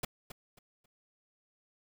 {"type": "noise with echo", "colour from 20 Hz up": "pink", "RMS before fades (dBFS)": -34, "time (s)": [0.03, 0.05], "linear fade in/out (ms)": 5, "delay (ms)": 270, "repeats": 3, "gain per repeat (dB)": -12, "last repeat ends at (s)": 0.86, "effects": []}